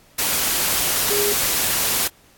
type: tone in noise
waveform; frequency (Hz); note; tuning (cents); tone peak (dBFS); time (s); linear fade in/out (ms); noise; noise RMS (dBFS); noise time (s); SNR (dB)
sine; 410; G#4; -22; -20; 1.1-1.33; 10; white; -20; 0.18-2.08; -3
effects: pink hiss -53 dBFS RMS until 2.37 s + AAC 64 kbps